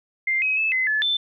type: tone with pitch steps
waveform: sine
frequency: 2097 / 2540 / 2612 / 2043 / 1725 / 3535 Hz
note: C7 / D#7 / E7 / C7 / A6 / A7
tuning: +3 / +35 / -17 / -42 / -35 / +7 cents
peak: -19 dBFS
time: 0.27-1.17 s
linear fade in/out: 5 ms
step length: 150 ms
effects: none